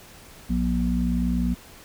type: harmonic tone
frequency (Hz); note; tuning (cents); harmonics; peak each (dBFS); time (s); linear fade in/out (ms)
60.2; B1; -44; 1 / 3 / 4; -25 / -25 / -25; 0.49-1.55; 20
effects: pink hiss -47 dBFS RMS until 1.84 s